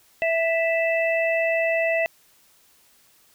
harmonic tone, 659.3 Hz, E5, in tune, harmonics 1 / 3 / 4, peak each -21 / -26 / -27 dBFS, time 0.22-2.06 s, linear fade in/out 0 ms, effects white hiss -58 dBFS RMS until 3.34 s

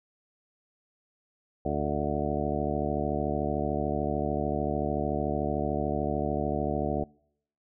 harmonic tone, 73.5 Hz, D2, 2 cents sharp, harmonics 1 / 2 / 3 / 4 / 5 / 6 / 8 / 9 / 10, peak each -35 / -35 / -35 / -35 / -35 / -35 / -35 / -35 / -35 dBFS, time 1.65-7.04 s, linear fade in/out 5 ms, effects noise-tail reverb RT60 0.7 s tail -26 dB re dry

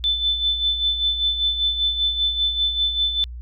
sine tone with tremolo, 3520 Hz, A7, in tune, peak -16 dBFS, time 0.04-3.24 s, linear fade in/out 0 ms, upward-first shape sine, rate 5.1 Hz, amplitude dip 60%, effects added 60 Hz sine -31 dBFS peak until 3.41 s

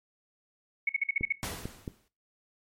sine tone bursts, 2208 Hz, C#7, 7 cents flat, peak -23 dBFS, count 7, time 0.87-1.325 s, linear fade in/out 5 ms, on 23 ms, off 49 ms
click train, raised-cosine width 3 ms, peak -22 dBFS, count 4, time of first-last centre 1.21-1.878 s, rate 4.49 Hz
pink noise with exponential decay, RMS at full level -33 dBFS, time 1.43-2.08 s, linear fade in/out 0 ms, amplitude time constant 140 ms
effects noise-tail reverb RT60 0.3 s tail -17 dB re dry + MP3 64 kbps

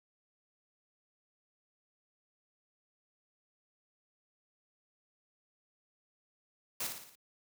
white noise with echo, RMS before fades -36 dBFS, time 6.8-6.87 s, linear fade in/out 5 ms, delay 57 ms, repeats 5, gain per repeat -5 dB, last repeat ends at 7.155 s, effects high-pass 80 Hz 12 dB/octave

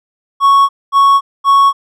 triangle tone bursts, 1108.7 Hz, C#6, in tune, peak -3 dBFS, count 3, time 0.4-1.73 s, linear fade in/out 50 ms, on 290 ms, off 230 ms, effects none

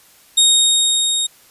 25% pulse tone with level ramp, 3729 Hz, A#7, in tune, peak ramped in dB -5 to -13 dBFS, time 0.37-1.27 s, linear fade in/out 10 ms, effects white hiss -49 dBFS RMS until 1.5 s + resampled to 32000 Hz

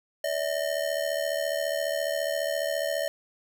square ring-modulated tone, 610 Hz, D#5, 34 cents flat, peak -24 dBFS, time 0.24-3.08 s, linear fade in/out 0 ms, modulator 37.3 Hz, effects none

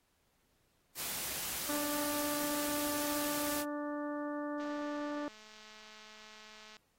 white noise, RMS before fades -39 dBFS, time 0.95-3.65 s, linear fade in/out 50 ms
harmonic tone, 293.7 Hz, D4, in tune, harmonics 1 / 2 / 3 / 4 / 5 / 6, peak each -38 / -41 / -48 / -46 / -52 / -52 dBFS, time 1.69-5.28 s, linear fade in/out 0 ms
click train, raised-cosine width 0.2 ms, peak -38 dBFS, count 467, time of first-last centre 4.6-6.767 s, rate 215 Hz
effects pink hiss -75 dBFS RMS until 6.98 s + AAC 48 kbps

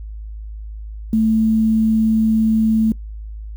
sine tone with quantisation, 220.7 Hz, A3, 5 cents sharp, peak -12 dBFS, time 1.13-2.92 s, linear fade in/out 2 ms, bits 7, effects noise-tail reverb RT60 0.1 s tail -21 dB re dry + added 53 Hz sine -28 dBFS peak until 3.56 s

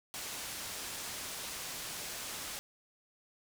white low-pass noise, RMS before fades -42 dBFS, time 0.14-2.59 s, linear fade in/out 0 ms, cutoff 10000 Hz, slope 12 dB/octave, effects none

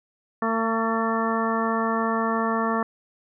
harmonic tone with a mistuned harmonic, 225.7 Hz, A3, 44 cents sharp, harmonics 1 / 2 / 3 / 4 / 5 / 6 / 8, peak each -26 / -29 / -30 / -31 / -27 / -32 / -33 dBFS, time 0.42-2.83 s, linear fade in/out 2 ms, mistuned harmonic 8, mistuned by -34 cents, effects none

